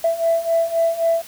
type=beating tone pair; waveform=sine; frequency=662 / 665.8 Hz; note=E5 / E5; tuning=+7 / +17 cents; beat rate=3.8 Hz; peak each=-20 / -17 dBFS; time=0.04-1.22 s; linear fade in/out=5 ms; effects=tanh soft clip ceiling -9 dBFS + white hiss -40 dBFS RMS until 1.27 s